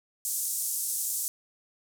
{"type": "band-pass noise", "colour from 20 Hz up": "pink", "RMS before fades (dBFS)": -31, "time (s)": [0.25, 1.28], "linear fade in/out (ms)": 0, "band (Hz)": [7200, 14000], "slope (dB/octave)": 24, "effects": []}